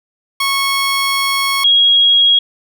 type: tone pair in turn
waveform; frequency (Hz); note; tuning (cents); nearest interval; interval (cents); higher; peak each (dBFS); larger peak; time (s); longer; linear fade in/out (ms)
15% pulse / sine; 1100 / 3296; C#6 / G#7; -14 / -14; octave + perfect fifth; 1900; second; -7; neither; 0.4-1.64 / 1.64-2.39; first; 5
effects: none